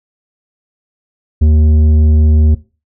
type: tone with tanh clipping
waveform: sine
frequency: 77.1 Hz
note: D#2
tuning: 15 cents flat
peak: -7 dBFS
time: 1.41-2.55 s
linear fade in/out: 10 ms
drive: 9 dB
effects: noise-tail reverb RT60 0.3 s tail -17 dB re dry